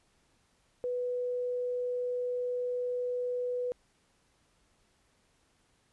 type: tone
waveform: sine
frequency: 493.9 Hz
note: B4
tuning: in tune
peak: -30 dBFS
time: 0.84-3.72 s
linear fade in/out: 0 ms
effects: pink hiss -70 dBFS RMS until 5.92 s + resampled to 24000 Hz